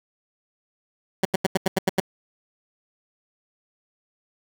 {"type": "tone bursts", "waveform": "15% pulse", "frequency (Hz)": 189.5, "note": "F#3", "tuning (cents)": 42, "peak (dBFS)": -11, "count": 8, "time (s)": [1.23, 2.001], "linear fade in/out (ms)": 5, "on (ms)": 22, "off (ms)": 85, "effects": []}